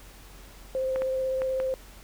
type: tone with vibrato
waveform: sine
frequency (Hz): 523.3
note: C5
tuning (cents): 0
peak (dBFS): -25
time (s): 0.75-1.74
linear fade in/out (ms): 0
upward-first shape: sine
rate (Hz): 16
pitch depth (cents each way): 11
type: clicks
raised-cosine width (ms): 0.5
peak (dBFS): -20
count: 4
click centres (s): 0.96 / 1.02 / 1.419 / 1.601
effects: added 45 Hz sine -48 dBFS peak until 2.03 s + pink hiss -51 dBFS RMS until 2.03 s